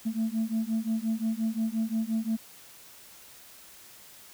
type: beating tone pair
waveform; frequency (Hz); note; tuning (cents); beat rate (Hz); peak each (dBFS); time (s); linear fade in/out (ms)
sine; 220 / 225.7; A3 / A3; 0 / +44; 5.7; -28; 0.05-2.37; 20
effects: tanh soft clip ceiling -22 dBFS + white hiss -51 dBFS RMS until 4.33 s